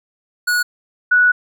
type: tone pair in turn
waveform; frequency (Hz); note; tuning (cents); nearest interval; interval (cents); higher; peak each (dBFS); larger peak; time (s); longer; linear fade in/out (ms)
square / sine; 1460 / 1471.9; F#6 / F#6; -24 / -9; unison; 15; second; -15 / -9; second; 0.47-0.63 / 1.11-1.32; second; 10
effects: none